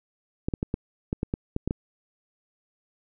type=clicks; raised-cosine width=3 ms; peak=-13 dBFS; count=10; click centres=0.485 / 0.538 / 0.629 / 0.741 / 1.129 / 1.231 / 1.339 / 1.564 / 1.676 / 1.709 s; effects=none